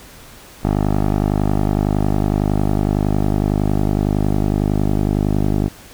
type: tone with low-pass filter sweep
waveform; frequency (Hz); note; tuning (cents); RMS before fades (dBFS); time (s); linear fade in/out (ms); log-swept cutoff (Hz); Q
10% pulse; 50.9; G#1; -34; -17; 0.63-5.69; 20; 880 to 510; 1
effects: pink hiss -41 dBFS RMS until 5.93 s